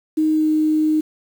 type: tone with pitch glide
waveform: sine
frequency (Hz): 311.6 to 309.3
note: D#4 to D#4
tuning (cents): +3 to -10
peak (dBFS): -14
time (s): 0.17-1.01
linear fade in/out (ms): 10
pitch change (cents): -13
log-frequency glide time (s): 0.29-0.5
effects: 7-bit